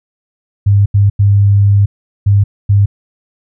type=tone bursts at uneven times; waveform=sine; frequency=100.7 Hz; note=G2; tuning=47 cents sharp; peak=-5 dBFS; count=5; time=0.66-0.86 / 0.94-1.1 / 1.19-1.86 / 2.26-2.44 / 2.69-2.86 s; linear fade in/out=10 ms; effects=none